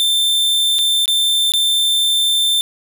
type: tone with dropouts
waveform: 45% pulse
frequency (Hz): 3564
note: A7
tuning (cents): +22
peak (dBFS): -13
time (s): 0-2.61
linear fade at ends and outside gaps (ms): 0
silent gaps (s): 0.785-0.789 / 1.057-1.079 / 1.52-1.537
effects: none